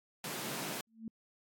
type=high-pass noise; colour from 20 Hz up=pink; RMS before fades=-40 dBFS; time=0.24-0.81 s; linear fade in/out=2 ms; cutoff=130 Hz; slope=96 dB/octave
type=tone with exponential growth; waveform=sine; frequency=224 Hz; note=A3; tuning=31 cents sharp; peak=-36 dBFS; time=0.87-1.08 s; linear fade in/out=2 ms; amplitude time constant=44 ms
effects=AAC 64 kbps